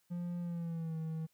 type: tone with pitch glide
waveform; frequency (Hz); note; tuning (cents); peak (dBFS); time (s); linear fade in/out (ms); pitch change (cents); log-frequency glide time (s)
triangle; 174.61 to 160.12; F3 to D#3; 0 to +50; -34; 0.1-1.27; 20; -150; 0.4-0.97
effects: white hiss -75 dBFS RMS until 1.33 s